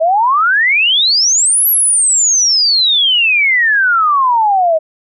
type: exponential two-way sweep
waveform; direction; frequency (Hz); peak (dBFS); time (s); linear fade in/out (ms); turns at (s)
sine; up then down; 620 to 11900 to 620; -8; 0-4.79; 20; 1.68
effects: none